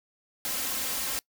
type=noise with comb filter; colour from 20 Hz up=white; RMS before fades=-31 dBFS; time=0.45-1.19 s; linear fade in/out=0 ms; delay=3.8 ms; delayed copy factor=+0.6; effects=noise-tail reverb RT60 0.1 s tail -24 dB re dry